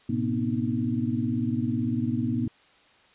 sine tone cluster, 108.5 / 126.5 / 237.8 / 257.8 / 310.6 Hz, A2 / B2 / A#3 / C4 / D#4, -24 / +42 / +35 / -26 / -3 cents, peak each -32 / -32 / -27 / -31 / -33 dBFS, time 0.09-2.48 s, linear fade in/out 5 ms, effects white hiss -58 dBFS RMS until 3.14 s + resampled to 8000 Hz

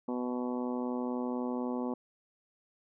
harmonic tone, 124 Hz, B2, 7 cents sharp, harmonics 2 / 3 / 4 / 5 / 6 / 7 / 8 / 9, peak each -33 / -40 / -40 / -45 / -48 / -44 / -48 / -49 dBFS, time 0.08-1.94 s, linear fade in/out 5 ms, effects none

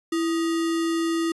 sine tone with sample-and-hold, 331.1 Hz, E4, 8 cents sharp, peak -21 dBFS, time 0.12-1.32 s, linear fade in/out 5 ms, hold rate 1575 Hz, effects resampled to 24000 Hz

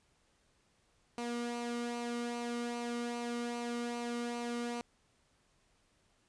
sawtooth tone with flanger, 238.5 Hz, A#3, 40 cents sharp, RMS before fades -38 dBFS, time 1.18-4.81 s, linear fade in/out 0 ms, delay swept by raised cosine 0.57 to 1.21 ms, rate 2.5 Hz, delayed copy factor -0.5, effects pink hiss -72 dBFS RMS until 6.28 s + resampled to 22050 Hz

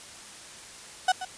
35% pulse tone with echo, 743 Hz, F#5, 7 cents sharp, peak -17 dBFS, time 1.08-1.12 s, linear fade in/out 5 ms, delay 130 ms, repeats 1, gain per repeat -13 dB, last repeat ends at 1.25 s, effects white hiss -45 dBFS RMS until 1.37 s + resampled to 22050 Hz

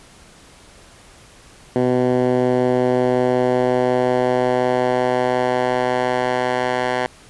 10% pulse tone with band-pass filter sweep, 125.5 Hz, B2, 28 cents sharp, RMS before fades -18 dBFS, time 1.76-7.06 s, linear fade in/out 0 ms, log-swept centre 320 to 1200 Hz, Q 0.87, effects pink hiss -46 dBFS RMS until 7.29 s + resampled to 24000 Hz

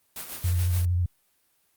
white noise with tremolo, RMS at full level -35 dBFS, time 0.16-0.85 s, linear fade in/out 2 ms, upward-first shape sine, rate 7 Hz, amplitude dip 55%
sine tone with vibrato, 88.5 Hz, F2, 23 cents sharp, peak -21 dBFS, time 0.44-1.06 s, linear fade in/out 5 ms, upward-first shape sine, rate 13 Hz, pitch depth 42 cents each way
effects white hiss -68 dBFS RMS until 1.76 s + Opus 32 kbps

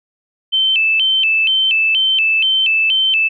sine tone with vibrato, 2854 Hz, F7, 37 cents sharp, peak -11 dBFS, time 0.52-3.29 s, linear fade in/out 20 ms, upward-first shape square, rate 2.1 Hz, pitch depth 140 cents each way, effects none

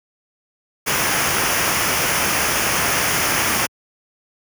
pink noise with comb filter, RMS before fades -19 dBFS, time 0.86-3.67 s, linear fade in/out 20 ms, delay 0.25 ms, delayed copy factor -0.6, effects high-pass 80 Hz 12 dB/octave

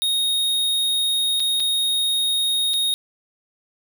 square tone with dropouts, 3729 Hz, A#7, in tune, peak -19 dBFS, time 0.02-2.94 s, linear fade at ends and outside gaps 0 ms, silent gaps 1.397-1.402 / 1.599-1.603 / 2.735-2.739 s, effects none

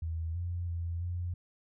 sine tone with pitch steps, 81.6 / 87.3 / 84.9 / 88 Hz, E2 / F2 / F2 / F2, -17 / 0 / -48 / +14 cents, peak -32 dBFS, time 0.02-1.34 s, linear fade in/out 5 ms, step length 330 ms, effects none

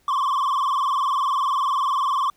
triangle tone with vibrato, 1096 Hz, C#6, 20 cents flat, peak -17 dBFS, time 0.08-2.3 s, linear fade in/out 2 ms, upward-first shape sine, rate 20 Hz, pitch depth 130 cents each way, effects pink hiss -62 dBFS RMS until 2.36 s

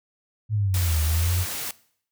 sine linear two-way sweep, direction down then up, 109.9 to 76.5 to 92.3 Hz, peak -20 dBFS, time 0.49-1.46 s, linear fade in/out 50 ms, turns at 1 s
white noise, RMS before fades -31 dBFS, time 0.74-1.71 s, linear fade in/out 2 ms
effects noise-tail reverb RT60 0.6 s tail -20 dB re dry

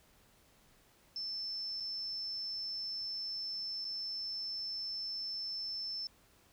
sine tone with dropouts, 5300 Hz, E8, 9 cents sharp, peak -37 dBFS, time 1.16-6.07 s, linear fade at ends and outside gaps 1 ms, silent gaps 1.801-1.805 / 3.845-3.85 s, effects pink hiss -66 dBFS RMS until 6.52 s

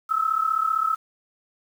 sine tone pair together, 1284.6 / 1320 Hz, E6 / E6, -45 / +2 cents, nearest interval unison, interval 47 cents, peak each -23 dBFS, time 0.09-0.96 s, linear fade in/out 20 ms, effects 8-bit

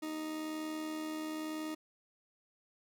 40% pulse tone with amplitude modulation, 311.1 Hz, D#4, in tune, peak -35 dBFS, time 0.02-1.75 s, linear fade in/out 10 ms, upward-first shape sine, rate 80.9 Hz, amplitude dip 35%, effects none

